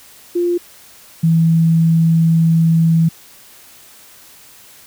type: tone pair in turn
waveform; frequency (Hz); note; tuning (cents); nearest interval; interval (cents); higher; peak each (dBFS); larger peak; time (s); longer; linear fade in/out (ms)
sine; 349.2 / 163.99; F4 / E3; 0 / -9; octave + minor second; 1309; first; -13 / -9; second; 0.35-0.58 / 1.23-3.09; second; 10
effects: white hiss -43 dBFS RMS until 4.86 s